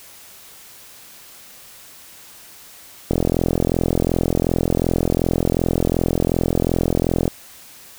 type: click train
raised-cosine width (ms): 2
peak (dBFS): -4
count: 179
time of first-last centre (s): 3.11-7.279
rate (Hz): 42.7
effects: white hiss -43 dBFS RMS until 7.98 s